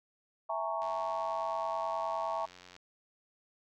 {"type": "chord", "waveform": "sine", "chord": "A# half-diminished seventh", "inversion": "second", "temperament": "equal with one note detuned", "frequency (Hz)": [659.3, 830.6, 920, 1108.7], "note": ["E5", "G#5", "A#5", "C#6"], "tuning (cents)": [0, 0, -23, 0], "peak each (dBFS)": [-36, -39, -37, -38], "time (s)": [0.49, 2.46], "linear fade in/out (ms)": 10}
{"type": "click train", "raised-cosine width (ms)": 0.2, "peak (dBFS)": -34, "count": 176, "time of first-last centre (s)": [0.82, 2.764], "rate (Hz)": 90}
{"effects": []}